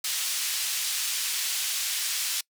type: band-pass noise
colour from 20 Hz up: pink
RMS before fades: -29 dBFS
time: 0.04-2.41 s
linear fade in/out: 5 ms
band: 3200 to 14000 Hz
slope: 12 dB/octave
effects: noise-tail reverb RT60 0.1 s tail -25 dB re dry